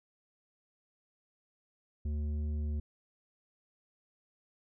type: tone with tanh clipping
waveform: triangle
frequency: 74.9 Hz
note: D2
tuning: 35 cents sharp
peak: -33 dBFS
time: 2.05-2.8 s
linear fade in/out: 5 ms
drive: 13 dB
effects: none